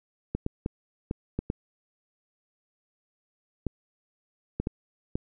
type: clicks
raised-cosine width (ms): 3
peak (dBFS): -15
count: 10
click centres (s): 0.35 / 0.464 / 0.661 / 1.111 / 1.39 / 1.501 / 3.667 / 4.6 / 4.671 / 5.155
effects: none